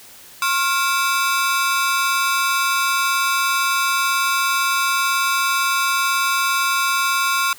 sawtooth ring-modulated tone, 1237 Hz, D#6, 10 cents flat, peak -10 dBFS, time 0.42-7.53 s, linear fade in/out 2 ms, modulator 159 Hz, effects white hiss -43 dBFS RMS until 7.58 s

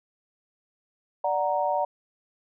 sine chord, D augmented, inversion none, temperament equal, 587.3 / 740 / 932.3 Hz, D5 / F#5 / A#5, 0 / 0 / 0 cents, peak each -27 dBFS, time 1.24-1.85 s, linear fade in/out 5 ms, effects none

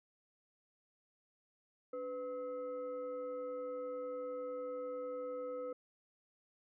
sine tone with frequency modulation, 501 Hz, B4, 25 cents sharp, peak -39 dBFS, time 1.93-5.73 s, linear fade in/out 5 ms, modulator 787 Hz, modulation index 0.52, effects none

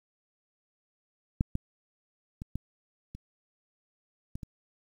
clicks, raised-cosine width 5 ms, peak -12 / -17 / -25 / -20 / -29 / -24 / -27 dBFS, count 7, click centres 1.409 / 1.554 / 2.419 / 2.556 / 3.15 / 4.355 / 4.432 s, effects 9-bit

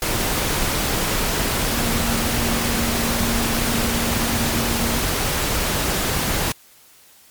sine tone in noise, 232.4 Hz, A#3, 5 cents flat, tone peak -25 dBFS, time 1.72-4.99 s, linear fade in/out 2 ms, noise pink, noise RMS -21 dBFS, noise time 0.02-6.52 s, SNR -7 dB, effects white hiss -50 dBFS RMS until 7.3 s + MP3 96 kbps

